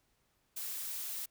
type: noise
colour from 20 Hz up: blue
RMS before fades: -40 dBFS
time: 0.56-1.26 s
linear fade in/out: 10 ms
effects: pink hiss -75 dBFS RMS until 1.3 s